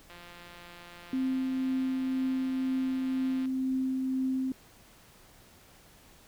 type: click train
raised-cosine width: 0.3 ms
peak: -33 dBFS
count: 585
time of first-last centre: 0.1-3.456 s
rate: 174 Hz
type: tone with tremolo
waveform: sine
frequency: 261.6 Hz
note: C4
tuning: in tune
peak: -26 dBFS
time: 1.13-4.52 s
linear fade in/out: 2 ms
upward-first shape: triangle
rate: 2 Hz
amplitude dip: 25%
effects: pink hiss -57 dBFS RMS until 6.27 s